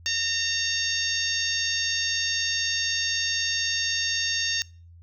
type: harmonic tone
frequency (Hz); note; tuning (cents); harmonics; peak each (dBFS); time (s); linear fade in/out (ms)
916; A#5; -31; 2 / 3 / 4 / 5 / 6 / 7; -31 / -31 / -31 / -31 / -31 / -31; 0.06-4.62; 0
effects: noise-tail reverb RT60 0.4 s tail -25 dB re dry + added 85 Hz sine -46 dBFS peak until 5.02 s